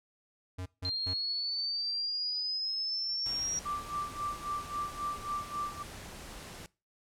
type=tone bursts; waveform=square; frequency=91.7 Hz; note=F#2; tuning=15 cents flat; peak=-37 dBFS; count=3; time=0.58-1.14 s; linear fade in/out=10 ms; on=80 ms; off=160 ms
type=exponential sweep; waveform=sine; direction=up; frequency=4160 to 5700 Hz; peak=-31 dBFS; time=0.85-3.59 s; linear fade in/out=0 ms
type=noise; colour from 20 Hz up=pink; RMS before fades=-46 dBFS; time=3.26-6.66 s; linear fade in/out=0 ms
type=tone with tremolo; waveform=sine; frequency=1174.7 Hz; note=D6; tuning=in tune; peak=-31 dBFS; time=3.65-5.83 s; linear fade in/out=10 ms; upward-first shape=sine; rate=3.7 Hz; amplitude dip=85%
effects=noise-tail reverb RT60 0.3 s tail -22 dB re dry + low-pass 11000 Hz 12 dB/octave